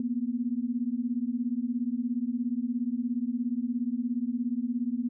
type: beating tone pair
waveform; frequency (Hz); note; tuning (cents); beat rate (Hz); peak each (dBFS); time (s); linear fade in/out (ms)
sine; 233.1 / 250.1; A#3 / B3; 0 / +22; 17; -30; 0-5.09; 2
effects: none